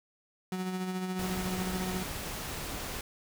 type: tone with tremolo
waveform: 35% pulse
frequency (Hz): 185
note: F#3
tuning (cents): 0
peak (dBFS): -29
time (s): 0.52-2.03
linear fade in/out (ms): 2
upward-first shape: sine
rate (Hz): 14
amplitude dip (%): 40
type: noise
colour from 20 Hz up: pink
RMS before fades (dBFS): -38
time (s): 1.19-3.01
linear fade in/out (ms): 2
effects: none